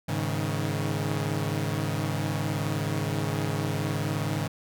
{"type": "chord", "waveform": "sawtooth", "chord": "Ab suspended fourth", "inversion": "none", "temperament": "equal with one note detuned", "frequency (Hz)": [103.83, 138.59, 157.92], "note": ["Ab2", "Db3", "Eb3"], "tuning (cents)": [0, 0, 26], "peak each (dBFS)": -27, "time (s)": [0.08, 4.48], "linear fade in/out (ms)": 10, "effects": []}